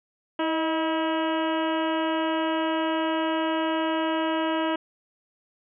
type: harmonic tone with a mistuned harmonic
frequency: 322.5 Hz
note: E4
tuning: 38 cents flat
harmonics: 1 / 2 / 3 / 4 / 5 / 6 / 7 / 8 / 9 / 10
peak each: -26 / -29 / -30 / -35 / -36 / -41 / -44 / -43 / -37 / -44 dBFS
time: 0.39-4.76 s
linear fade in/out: 5 ms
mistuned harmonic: 2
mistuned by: -42 cents
effects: none